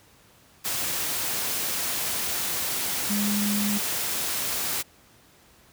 sine tone in noise, 205.8 Hz, G#3, 16 cents flat, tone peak -24 dBFS, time 3.09-3.79 s, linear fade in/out 20 ms, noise white, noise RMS -28 dBFS, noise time 0.64-4.83 s, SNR +1 dB, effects pink hiss -56 dBFS RMS until 5.72 s + high-pass 60 Hz 12 dB/octave

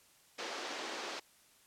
pink band-pass noise, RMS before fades -42 dBFS, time 0.38-1.2 s, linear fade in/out 10 ms, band 330 to 6100 Hz, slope 24 dB/octave, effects white hiss -65 dBFS RMS until 1.66 s + low-pass 12000 Hz 12 dB/octave

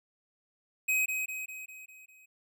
square tone with echo, 2529 Hz, D#7, 28 cents sharp, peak -26 dBFS, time 0.88-1.06 s, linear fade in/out 10 ms, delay 200 ms, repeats 6, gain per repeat -5 dB, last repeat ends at 2.26 s, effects none

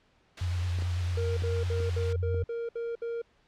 white noise, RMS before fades -40 dBFS, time 0.37-2.13 s, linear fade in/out 5 ms
sine tone with vibrato, 88.5 Hz, F2, 23 cents sharp, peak -27 dBFS, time 0.41-2.44 s, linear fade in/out 5 ms, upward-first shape sine, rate 9 Hz, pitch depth 39 cents each way
clicks, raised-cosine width 2 ms, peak -29 dBFS, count 5, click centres 0.787 / 0.822 / 1.422 / 1.803 / 2.345 s
triangle tone bursts, 466.2 Hz, A#4, in tune, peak -29 dBFS, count 8, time 1.17-3.218 s, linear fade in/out 5 ms, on 200 ms, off 64 ms
effects pink hiss -66 dBFS RMS until 3.47 s + low-pass 4000 Hz 12 dB/octave

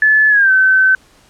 sine tone with pitch glide, 1729 to 1531.5 Hz, A6 to G6, -31 to -41 cents, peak -7 dBFS, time 0.02-0.95 s, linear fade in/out 2 ms, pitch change -210 cents, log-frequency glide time 0.29-0.51 s, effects pink hiss -49 dBFS RMS until 1.29 s + low-pass 10000 Hz 12 dB/octave

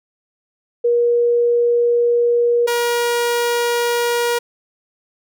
sine / sawtooth tone pair in turn, 476.5 / 476.5 Hz, A#4 / A#4, +38 / +38 cents, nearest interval unison, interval 0 cents, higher neither, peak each -12 dBFS, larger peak neither, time 0.84-2.67 / 2.67-4.39 s, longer first, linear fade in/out 10 ms, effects none

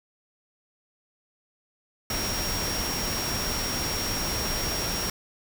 sine tone in noise, 5588 Hz, F8, in tune, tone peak -31 dBFS, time 2.1-5.1 s, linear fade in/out 2 ms, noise pink, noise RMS -30 dBFS, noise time 2.1-5.1 s, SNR -4 dB, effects none

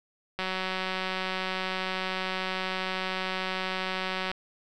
click train, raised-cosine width 0.3 ms, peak -15 dBFS, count 735, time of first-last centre 0.39-4.315 s, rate 187 Hz, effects none

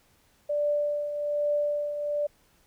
sine tone with tremolo, 587.3 Hz, D5, in tune, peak -22 dBFS, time 0.49-2.27 s, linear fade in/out 10 ms, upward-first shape triangle, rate 1.2 Hz, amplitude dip 60%, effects pink hiss -64 dBFS RMS until 2.66 s

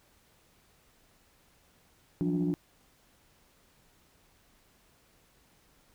sine tone cluster, 171.1 / 185.3 / 291.6 / 356.9 Hz, F3 / F#3 / D4 / F4, -35 / +3 / -12 / +38 cents, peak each -29 / -36 / -29 / -35 dBFS, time 2.21-2.54 s, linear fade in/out 0 ms, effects tanh soft clip ceiling -20 dBFS + pink hiss -65 dBFS RMS until 5.94 s

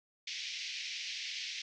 pink band-pass noise, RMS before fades -41 dBFS, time 0.27-1.62 s, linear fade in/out 5 ms, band 2100 to 5900 Hz, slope 48 dB/octave, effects none

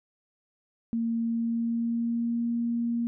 sine tone with pitch glide, 230 to 234.8 Hz, A#3 to A#3, -23 to +13 cents, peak -25 dBFS, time 0.93-3.07 s, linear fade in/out 0 ms, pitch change +36 cents, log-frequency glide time 1.2-2.47 s, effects none

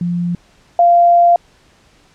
sine tone pair in turn, 174.3 / 692.8 Hz, F3 / F5, -3 / -14 cents, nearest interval 2 octaves, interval 2389 cents, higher second, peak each -15 / -6 dBFS, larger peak second, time 0.01-0.35 / 0.79-1.36 s, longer second, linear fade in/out 2 ms, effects pink hiss -51 dBFS RMS until 2.14 s + low-pass 7000 Hz 12 dB/octave

